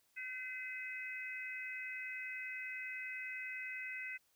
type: harmonic tone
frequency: 510 Hz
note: C5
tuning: 44 cents flat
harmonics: 3 / 4 / 5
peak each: -49 / -44 / -46 dBFS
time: 0.16-4.18 s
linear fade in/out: 20 ms
effects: white hiss -75 dBFS RMS until 4.35 s